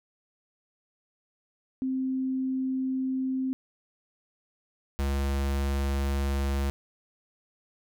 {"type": "tone pair in turn", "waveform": ["sine", "square"], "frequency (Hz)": [261.6, 69.16], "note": ["C4", "C#2"], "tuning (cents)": [0, -3], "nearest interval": "octave + major seventh", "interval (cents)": 2303, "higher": "first", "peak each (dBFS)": -26, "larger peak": "neither", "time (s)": [[1.82, 3.53], [4.99, 6.7]], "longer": "neither", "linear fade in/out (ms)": 0, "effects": []}